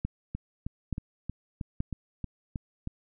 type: two click trains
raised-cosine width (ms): 5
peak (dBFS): -17 / -21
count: 3 / 9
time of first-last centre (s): 0.05-1.804 / 0.35-2.874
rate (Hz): 1.14 / 3.17
effects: none